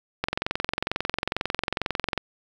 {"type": "click train", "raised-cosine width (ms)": 0.3, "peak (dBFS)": -8, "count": 44, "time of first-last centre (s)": [0.24, 2.177], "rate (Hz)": 22.2, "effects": ["7-bit"]}